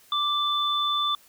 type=tone pair together; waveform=sine; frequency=1174.7 / 3520 Hz; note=D6 / A7; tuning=0 / 0 cents; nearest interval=octave + perfect fifth; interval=1900 cents; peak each=-25 dBFS; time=0.12-1.15 s; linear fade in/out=2 ms; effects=white hiss -56 dBFS RMS until 1.28 s